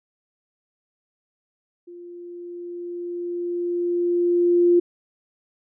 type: tone with level ramp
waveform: sine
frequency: 349.2 Hz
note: F4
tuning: in tune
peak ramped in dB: -38 to -12 dBFS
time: 1.87-4.8 s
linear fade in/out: 10 ms
effects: none